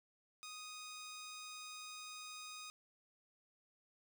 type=tone; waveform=10% pulse; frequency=1244.5 Hz; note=D#6; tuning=in tune; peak=-40 dBFS; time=0.43-2.7 s; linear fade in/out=0 ms; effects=none